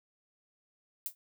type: noise with exponential decay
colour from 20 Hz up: violet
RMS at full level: -32 dBFS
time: 1.06-1.15 s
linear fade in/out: 0 ms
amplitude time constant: 19 ms
effects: none